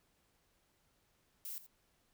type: noise with echo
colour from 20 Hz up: violet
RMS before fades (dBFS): -44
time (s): 1.45-1.58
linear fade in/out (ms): 0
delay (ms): 84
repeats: 1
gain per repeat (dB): -14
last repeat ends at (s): 1.664
effects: pink hiss -75 dBFS RMS until 2.13 s